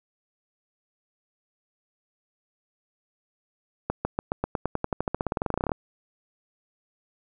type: accelerating click train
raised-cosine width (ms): 1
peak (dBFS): -11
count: 27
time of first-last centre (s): 3.9-5.718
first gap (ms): 150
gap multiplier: 0.93
effects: none